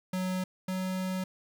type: tone pair in turn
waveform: square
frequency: 185 / 186.29 Hz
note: F#3 / F#3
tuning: 0 / +12 cents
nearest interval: unison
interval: 12 cents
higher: second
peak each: -30 / -31 dBFS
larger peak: first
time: 0.13-0.44 / 0.68-1.24 s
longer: second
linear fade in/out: 5 ms
effects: 11-bit